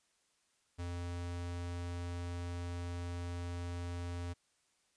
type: tone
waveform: square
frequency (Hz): 87.31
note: F2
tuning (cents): 0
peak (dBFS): -39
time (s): 0.78-4.34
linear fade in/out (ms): 20
effects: white hiss -75 dBFS RMS until 4.96 s + resampled to 22050 Hz